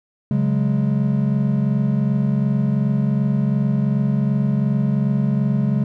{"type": "chord", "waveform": "triangle", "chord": "C# suspended fourth", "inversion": "none", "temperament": "equal", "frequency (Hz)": [138.59, 185, 207.7], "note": ["C#3", "F#3", "G#3"], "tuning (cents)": [0, 0, 0], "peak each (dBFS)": [-17, -22, -18], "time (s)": [0.31, 5.84], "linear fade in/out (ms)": 2, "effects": []}